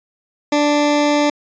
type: tone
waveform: 20% pulse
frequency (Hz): 293.6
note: D4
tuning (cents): 0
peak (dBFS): -8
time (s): 0.52-1.3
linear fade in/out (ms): 5
effects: resampled to 16000 Hz